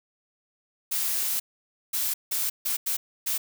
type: noise bursts at uneven times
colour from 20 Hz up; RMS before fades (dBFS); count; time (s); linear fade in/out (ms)
blue; -27; 6; 0.91-1.4 / 1.93-2.14 / 2.31-2.5 / 2.65-2.77 / 2.86-2.97 / 3.26-3.38; 10
effects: none